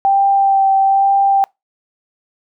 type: tone with vibrato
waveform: sine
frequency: 784 Hz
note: G5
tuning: in tune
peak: -9 dBFS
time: 0.05-1.44 s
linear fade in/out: 0 ms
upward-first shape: sine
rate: 1.1 Hz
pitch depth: 15 cents each way
effects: noise-tail reverb RT60 0.2 s tail -26 dB re dry